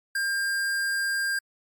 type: tone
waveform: square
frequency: 1601 Hz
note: G6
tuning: 36 cents sharp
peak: -25 dBFS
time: 0.15-1.39 s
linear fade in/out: 5 ms
effects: MP3 96 kbps